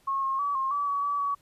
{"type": "tone with pitch steps", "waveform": "sine", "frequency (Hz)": [1088, 1076, 1143, 1069, 1149, 1133, 1147, 1133], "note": ["C#6", "C6", "D6", "C6", "D6", "C#6", "D6", "C#6"], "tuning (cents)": [-33, 48, -47, 37, -38, 37, -41, 37], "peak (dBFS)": -25, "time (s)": [0.07, 1.35], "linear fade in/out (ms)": 10, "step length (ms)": 160, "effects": ["pink hiss -64 dBFS RMS until 1.41 s", "resampled to 32000 Hz"]}